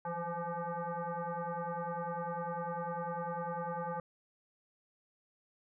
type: tone with frequency modulation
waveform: sine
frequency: 166 Hz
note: E3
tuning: 12 cents sharp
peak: -35 dBFS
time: 0.05-4 s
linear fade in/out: 2 ms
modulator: 342 Hz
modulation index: 3.2
effects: none